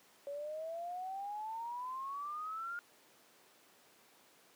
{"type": "exponential sweep", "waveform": "sine", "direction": "up", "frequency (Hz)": [560, 1425], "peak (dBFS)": -39, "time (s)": [0.27, 2.79], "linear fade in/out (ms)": 0, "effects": ["pink hiss -64 dBFS RMS until 4.55 s", "high-pass 300 Hz 12 dB/octave"]}